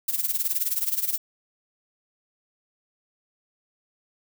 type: noise with tremolo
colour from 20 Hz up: violet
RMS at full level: -23 dBFS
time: 0.08-1.18 s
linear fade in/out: 5 ms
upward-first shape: sine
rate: 19 Hz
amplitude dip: 80%
effects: none